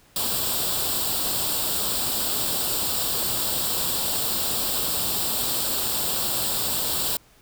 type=noise with comb filter; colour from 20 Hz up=white; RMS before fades=-25 dBFS; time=0.16-7.17 s; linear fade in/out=2 ms; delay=0.24 ms; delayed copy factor=+0.7; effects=pink hiss -56 dBFS RMS until 7.41 s